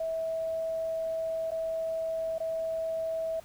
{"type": "tone with dropouts", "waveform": "sine", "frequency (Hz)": 650, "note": "E5", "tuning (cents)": -24, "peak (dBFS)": -29, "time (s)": [0, 3.4], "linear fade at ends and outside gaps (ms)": 5, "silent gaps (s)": [[1.507, 1.516], [2.383, 2.402]], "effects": ["pink hiss -55 dBFS RMS until 3.44 s"]}